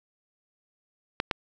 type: clicks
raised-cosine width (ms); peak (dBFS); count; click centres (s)
0.3; -9 / -9; 2; 1.201 / 1.312
effects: none